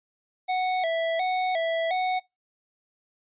square tone with vibrato, 698 Hz, F5, 1 cent flat, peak -24 dBFS, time 0.48-2.2 s, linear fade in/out 20 ms, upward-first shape square, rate 1.4 Hz, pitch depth 100 cents each way, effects noise-tail reverb RT60 0.2 s tail -24 dB re dry + resampled to 8000 Hz

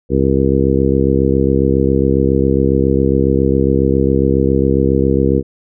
harmonic tone, 67.3 Hz, C2, 49 cents sharp, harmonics 1 / 2 / 3 / 4 / 5 / 6 / 7, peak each -18 / -18 / -18 / -18 / -18 / -18 / -18 dBFS, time 0.09-5.43 s, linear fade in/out 50 ms, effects none

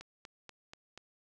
click train, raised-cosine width 0.2 ms, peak -30 dBFS, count 5, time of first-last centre 0.01-0.976 s, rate 4.14 Hz, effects none

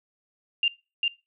sine tone with echo, 2794 Hz, F7, in tune, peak -19 dBFS, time 0.63-0.68 s, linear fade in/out 2 ms, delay 400 ms, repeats 1, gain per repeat -2 dB, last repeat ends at 1.08 s, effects noise-tail reverb RT60 0.3 s tail -22 dB re dry

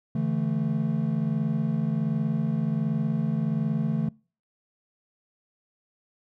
triangle chord, D suspended second, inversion none, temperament equal with one note detuned, 143.48 / 164.81 / 220 Hz, D3 / E3 / A3, -40 / 0 / 0 cents, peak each -26 dBFS, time 0.15-4.09 s, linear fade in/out 5 ms, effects noise-tail reverb RT60 0.4 s tail -26 dB re dry

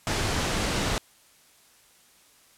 pink low-pass noise, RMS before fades -27 dBFS, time 0.07-0.98 s, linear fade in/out 0 ms, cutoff 7900 Hz, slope 12 dB/octave, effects white hiss -58 dBFS RMS until 2.57 s + low-pass 12000 Hz 12 dB/octave

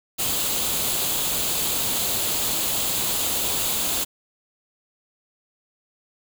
white noise with comb filter, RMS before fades -24 dBFS, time 0.18-4.05 s, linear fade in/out 20 ms, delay 0.27 ms, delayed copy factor +0.5, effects none

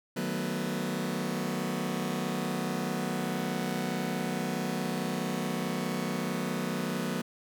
sawtooth chord, B dominant seventh, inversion first, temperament just, 154.34 / 185.21 / 222.2 / 246.9 Hz, D#3 / F#3 / A3 / B3, -14 / +2 / +17 / 0 cents, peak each -34 / -30 / -33 / -31 dBFS, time 0.16-7.22 s, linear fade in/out 10 ms, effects none

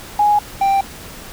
sine / triangle tone pair in turn, 830.6 / 786.1 Hz, G#5 / G5, 0 / +5 cents, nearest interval minor second, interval 95 cents, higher first, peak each -10 dBFS, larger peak neither, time 0.19-0.39 / 0.61-0.81 s, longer neither, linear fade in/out 5 ms, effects pink hiss -35 dBFS RMS until 1.32 s

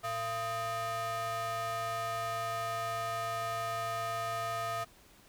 square ring-modulated tone, 284.3 Hz, C#4, 44 cents sharp, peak -31 dBFS, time 0.03-4.85 s, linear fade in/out 20 ms, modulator 966 Hz, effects pink hiss -60 dBFS RMS until 5.28 s

